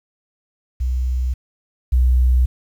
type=tone pair in turn; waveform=sine; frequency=63 / 62.6 Hz; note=B1 / B1; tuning=+35 / +24 cents; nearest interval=unison; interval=11 cents; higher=first; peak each=-17 / -11 dBFS; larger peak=second; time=0.8-1.34 / 1.92-2.46 s; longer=neither; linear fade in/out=10 ms; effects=8-bit